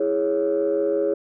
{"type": "chord", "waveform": "sine", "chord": "C# minor", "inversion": "first", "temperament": "equal", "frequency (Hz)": [329.6, 415.3, 554.4], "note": ["E4", "G#4", "C#5"], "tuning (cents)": [0, 0, 0], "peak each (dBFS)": [-25, -21, -22], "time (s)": [0, 1.14], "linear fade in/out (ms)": 5, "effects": ["tanh soft clip ceiling -13 dBFS"]}